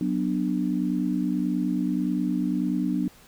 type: chord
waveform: sine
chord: B minor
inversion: second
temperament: just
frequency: 185.21 / 246.9 / 296.3 Hz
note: F#3 / B3 / D4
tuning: +2 / 0 / +15 cents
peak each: -27 dBFS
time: 0.01-3.08 s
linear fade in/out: 2 ms
effects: pink hiss -53 dBFS RMS until 3.27 s

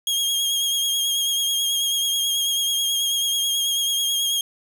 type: tone with vibrato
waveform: sawtooth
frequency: 3260 Hz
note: G#7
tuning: 33 cents flat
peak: -17 dBFS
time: 0.07-4.41 s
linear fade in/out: 2 ms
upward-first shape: triangle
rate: 9.2 Hz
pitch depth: 36 cents each way
effects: 8-bit

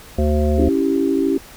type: harmonic tone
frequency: 75 Hz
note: D2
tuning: 37 cents sharp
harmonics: 1 / 3 / 5 / 7 / 9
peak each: -16 / -21 / -23 / -24 / -26 dBFS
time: 0.18-0.69 s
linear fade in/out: 5 ms
type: chord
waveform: sine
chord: C# diminished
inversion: none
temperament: equal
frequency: 277.2 / 329.6 / 392 Hz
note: C#4 / E4 / G4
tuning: 0 / 0 / 0 cents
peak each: -18 / -20 / -20 dBFS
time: 0.58-1.38 s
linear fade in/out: 5 ms
effects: pink hiss -41 dBFS RMS until 1.56 s

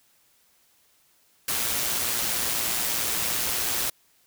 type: noise with amplitude modulation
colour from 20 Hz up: white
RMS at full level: -25 dBFS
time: 1.48-3.9 s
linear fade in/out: 5 ms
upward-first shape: sine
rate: 117 Hz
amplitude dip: 35%
effects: white hiss -63 dBFS RMS until 4.26 s

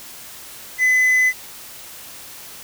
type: tone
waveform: triangle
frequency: 2015 Hz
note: B6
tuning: 34 cents sharp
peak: -11 dBFS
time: 0.78-1.33 s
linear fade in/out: 50 ms
effects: white hiss -38 dBFS RMS until 2.63 s

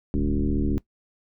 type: tone with frequency modulation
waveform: sine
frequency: 132.7 Hz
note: C3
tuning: 25 cents sharp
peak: -20 dBFS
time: 0.14-0.78 s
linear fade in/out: 0 ms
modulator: 74.4 Hz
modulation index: 2.8
effects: noise-tail reverb RT60 0.1 s tail -19 dB re dry

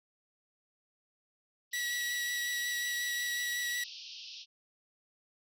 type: band-pass noise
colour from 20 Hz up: white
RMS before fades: -47 dBFS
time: 1.71-4.46 s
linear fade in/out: 50 ms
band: 2600 to 5600 Hz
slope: 96 dB/octave
type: tone with vibrato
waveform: sawtooth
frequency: 1937 Hz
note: B6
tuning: 34 cents flat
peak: -29 dBFS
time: 1.73-3.84 s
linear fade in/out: 5 ms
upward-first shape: triangle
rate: 5.5 Hz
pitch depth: 14 cents each way
effects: none

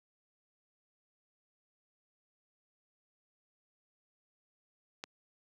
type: click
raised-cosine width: 0.2 ms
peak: -22 dBFS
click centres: 5.039 s
effects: high-pass 200 Hz 12 dB/octave

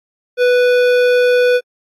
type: tone with hard clipping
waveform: sine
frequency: 493.9 Hz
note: B4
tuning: in tune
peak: -11 dBFS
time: 0.37-1.61 s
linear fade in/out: 50 ms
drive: 14 dB
effects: AAC 64 kbps

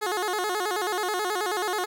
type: tone with vibrato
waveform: 15% pulse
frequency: 392 Hz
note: G4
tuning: in tune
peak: -19 dBFS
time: 0.01-1.86 s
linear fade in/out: 20 ms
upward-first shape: square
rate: 9.3 Hz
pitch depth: 140 cents each way
effects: none

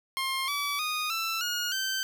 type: tone with pitch steps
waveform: 15% pulse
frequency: 1064 / 1147 / 1236.4 / 1332.8 / 1436.8 / 1548.8 Hz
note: C6 / D6 / D#6 / E6 / F6 / G6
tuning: +29 / -41 / -11 / +19 / +49 / -21 cents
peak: -22 dBFS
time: 0.17-2.03 s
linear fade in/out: 0 ms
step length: 310 ms
effects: none

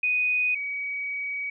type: tone pair in turn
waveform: sine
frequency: 2489 / 2265 Hz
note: D#7 / C#7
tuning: 0 / +37 cents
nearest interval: major second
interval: 163 cents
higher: first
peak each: -21 / -28 dBFS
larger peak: first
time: 0.03-0.55 / 0.55-1.5 s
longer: second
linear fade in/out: 5 ms
effects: none

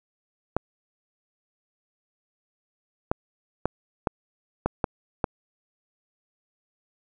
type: clicks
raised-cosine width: 1 ms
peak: -8 dBFS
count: 7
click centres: 0.566 / 3.115 / 3.656 / 4.072 / 4.66 / 4.842 / 5.242 s
effects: none

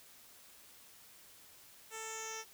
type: tone with low-pass filter sweep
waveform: 10% pulse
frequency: 443.2 Hz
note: A4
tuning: 13 cents sharp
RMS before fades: -44 dBFS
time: 1.9-2.45 s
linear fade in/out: 50 ms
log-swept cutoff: 8800 to 5500 Hz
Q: 5.1
effects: white hiss -59 dBFS RMS until 2.53 s

